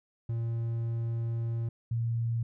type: tone pair in turn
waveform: triangle / sine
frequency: 115.6 / 116.03 Hz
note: A#2 / A#2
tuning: -14 / -8 cents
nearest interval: unison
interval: 6 cents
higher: second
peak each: -27 dBFS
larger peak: neither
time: 0.29-1.69 / 1.91-2.43 s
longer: first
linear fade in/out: 5 ms
effects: none